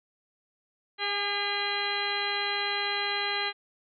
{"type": "harmonic tone with a mistuned harmonic", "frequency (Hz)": 404.6, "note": "G#4", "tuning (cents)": -45, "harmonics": [1, 2, 3, 4, 5, 6, 7, 8, 10], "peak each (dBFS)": [-38, -35, -38, -36, -34, -38, -39, -36, -34], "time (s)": [0.98, 3.53], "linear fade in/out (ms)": 50, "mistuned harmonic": 2, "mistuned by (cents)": 24, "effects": []}